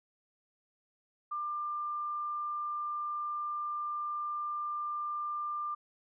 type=tone; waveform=sine; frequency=1193 Hz; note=D6; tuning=27 cents sharp; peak=-33 dBFS; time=1.31-5.75 s; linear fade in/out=10 ms; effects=none